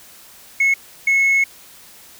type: tone bursts at uneven times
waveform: sine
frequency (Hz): 2187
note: C#7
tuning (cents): -24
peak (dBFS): -10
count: 2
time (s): 0.6-0.74 / 1.07-1.44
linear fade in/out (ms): 5
effects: tanh soft clip ceiling -11 dBFS + white hiss -44 dBFS RMS until 2.19 s